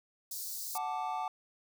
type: high-pass noise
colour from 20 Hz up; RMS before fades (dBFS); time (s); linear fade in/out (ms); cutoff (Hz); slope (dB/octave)
white; -40; 0.31-0.78; 5; 4300; 48
type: chord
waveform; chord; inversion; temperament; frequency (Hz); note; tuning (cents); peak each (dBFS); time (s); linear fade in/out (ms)
triangle; D major; first; equal with one note detuned; 740 / 877 / 1174.7; F#5 / A5 / D6; 0 / -6 / 0; -35 / -35 / -38; 0.75-1.28; 2
effects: none